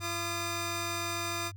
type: tone pair together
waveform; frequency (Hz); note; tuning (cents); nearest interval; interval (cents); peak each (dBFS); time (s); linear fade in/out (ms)
10% pulse; 340 / 1213.4; F4 / D#6; -46 / -44; octave + minor seventh; 2202; -27 / -27; 0-1.52; 50
effects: added 98 Hz sine -42 dBFS peak until 1.56 s